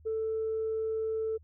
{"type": "tone", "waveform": "sine", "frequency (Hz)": 441.9, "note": "A4", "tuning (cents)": 7, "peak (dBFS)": -28, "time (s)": [0.05, 1.38], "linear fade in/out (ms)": 20, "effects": ["tanh soft clip ceiling -25 dBFS", "added 78 Hz sine -54 dBFS peak until 1.43 s"]}